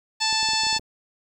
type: harmonic tone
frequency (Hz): 880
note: A5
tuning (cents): 0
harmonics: 1 / 2 / 3 / 4 / 5 / 6 / 7 / 8 / 9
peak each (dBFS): -27 / -32 / -29 / -30 / -25 / -28 / -37 / -33 / -36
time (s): 0.2-0.79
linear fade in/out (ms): 20
type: clicks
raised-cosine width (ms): 2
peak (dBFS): -28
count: 9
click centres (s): 0.328 / 0.43 / 0.488 / 0.534 / 0.635 / 0.668 / 0.729 / 0.765 / 0.795
effects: 9-bit